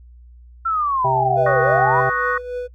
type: linear two-way sweep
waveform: sine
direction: down then up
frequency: 1365 to 466.2 to 1035 Hz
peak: -17 dBFS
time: 0.65-2.01 s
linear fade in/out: 10 ms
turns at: 1.61 s
type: harmonic tone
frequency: 130.81 Hz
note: C3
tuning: in tune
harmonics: 1 / 3 / 5 / 6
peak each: -24 / -26 / -23 / -21 dBFS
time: 1.04-2.1 s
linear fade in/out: 10 ms
type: tone with tremolo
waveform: triangle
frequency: 493.9 Hz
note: B4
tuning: in tune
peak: -20 dBFS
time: 1.36-2.68 s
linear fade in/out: 20 ms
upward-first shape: triangle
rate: 3.5 Hz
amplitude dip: 65%
type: chord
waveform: sine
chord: D# minor seventh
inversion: third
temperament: equal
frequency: 1108.7 / 1244.5 / 1480 / 1864.7 Hz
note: C#6 / D#6 / F#6 / A#6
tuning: 0 / 0 / 0 / 0 cents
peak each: -23 / -26 / -22 / -26 dBFS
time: 1.46-2.38 s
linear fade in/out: 5 ms
effects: noise-tail reverb RT60 0.1 s tail -23 dB re dry + added 60 Hz sine -41 dBFS peak until 2.74 s